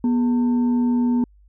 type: tone with frequency modulation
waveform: sine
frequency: 243 Hz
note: B3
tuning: 28 cents flat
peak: -16 dBFS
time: 0.04-1.24 s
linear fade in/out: 2 ms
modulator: 659 Hz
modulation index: 0.24
effects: added 50 Hz sine -49 dBFS peak until 1.48 s